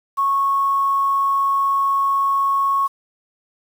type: tone with quantisation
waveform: sine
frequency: 1101 Hz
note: C#6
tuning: 12 cents flat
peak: -15 dBFS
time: 0.17-2.88 s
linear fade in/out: 20 ms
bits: 7
effects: none